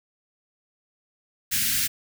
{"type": "band-stop noise", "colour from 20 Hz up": "white", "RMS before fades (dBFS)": -24, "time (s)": [1.51, 1.88], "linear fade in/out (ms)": 20, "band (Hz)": [270, 1500], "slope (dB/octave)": 48, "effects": []}